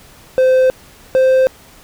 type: tone pair in turn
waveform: triangle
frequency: 517 / 521.5 Hz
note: C5 / C5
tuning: -21 / -6 cents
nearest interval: unison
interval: 15 cents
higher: second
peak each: -6 dBFS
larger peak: neither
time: 0.38-0.7 / 1.15-1.47 s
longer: neither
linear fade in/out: 0 ms
effects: pink hiss -43 dBFS RMS until 1.83 s